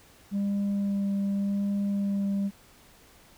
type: tone with vibrato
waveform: sine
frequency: 199.7 Hz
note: G3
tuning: 32 cents sharp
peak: -22 dBFS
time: 0.31-2.51 s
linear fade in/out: 50 ms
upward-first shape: sine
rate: 0.86 Hz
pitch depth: 11 cents each way
effects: tanh soft clip ceiling -24 dBFS + pink hiss -56 dBFS RMS until 3.37 s